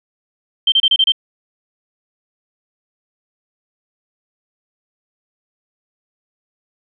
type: tone bursts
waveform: sine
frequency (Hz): 3136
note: G7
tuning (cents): 0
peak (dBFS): -9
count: 6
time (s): 0.67-1.121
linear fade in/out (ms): 5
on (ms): 51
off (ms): 29
effects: none